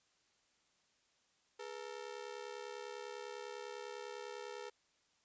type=ring-modulated tone; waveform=sawtooth; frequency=450 Hz; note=A4; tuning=39 cents sharp; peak=-38 dBFS; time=1.59-4.7 s; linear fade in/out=10 ms; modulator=35 Hz; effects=white hiss -75 dBFS RMS until 5.24 s + resampled to 16000 Hz